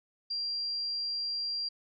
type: tone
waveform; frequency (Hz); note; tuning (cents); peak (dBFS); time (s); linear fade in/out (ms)
sine; 4750; D8; +19; -31; 0.3-1.69; 10
effects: none